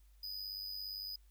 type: tone with amplitude modulation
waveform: square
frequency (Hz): 4978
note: D#8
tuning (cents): 0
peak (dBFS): -39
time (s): 0.23-1.16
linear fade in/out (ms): 5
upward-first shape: sine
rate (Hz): 97.7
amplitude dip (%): 60
effects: added 50 Hz sine -60 dBFS peak until 1.3 s + white hiss -75 dBFS RMS until 1.3 s